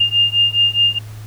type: beating tone pair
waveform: sine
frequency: 2812 / 2816.8 Hz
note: F7 / F7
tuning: +11 / +14 cents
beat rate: 4.8 Hz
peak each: -15 dBFS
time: 0-0.99 s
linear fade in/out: 10 ms
effects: added 107 Hz sine -30 dBFS peak until 1.26 s + pink hiss -43 dBFS RMS until 1.26 s